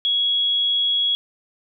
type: tone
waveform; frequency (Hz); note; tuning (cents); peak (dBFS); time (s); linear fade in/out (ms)
sine; 3334; G#7; +6; -17; 0.05-1.15; 0
effects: none